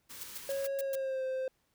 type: band-stop noise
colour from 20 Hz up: white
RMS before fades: -47 dBFS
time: 0.09-0.68 s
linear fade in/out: 20 ms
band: 570 to 850 Hz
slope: 96 dB/octave
type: noise bursts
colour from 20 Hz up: blue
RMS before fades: -41 dBFS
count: 6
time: 0.21-0.954 s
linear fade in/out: 2 ms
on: 24 ms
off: 120 ms
type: tone with pitch glide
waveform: triangle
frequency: 549 to 522.1 Hz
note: C#5 to C5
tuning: -17 to -4 cents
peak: -30 dBFS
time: 0.49-1.48 s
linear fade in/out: 2 ms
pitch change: -87 cents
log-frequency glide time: 0.79-1.24 s
effects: pink hiss -75 dBFS RMS until 1.74 s